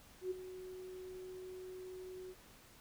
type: tone with ADSR envelope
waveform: sine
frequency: 370 Hz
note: F#4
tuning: in tune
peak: -34 dBFS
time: 0.21-2.35 s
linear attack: 98 ms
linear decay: 18 ms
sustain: -12 dB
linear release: 49 ms
effects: pink hiss -61 dBFS RMS until 2.8 s